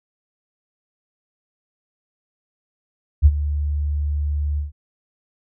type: tone with ADSR envelope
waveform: sine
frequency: 73.42 Hz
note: D2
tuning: in tune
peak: -5 dBFS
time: 3.22-4.72 s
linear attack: 37 ms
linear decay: 47 ms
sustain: -14 dB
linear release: 140 ms
effects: none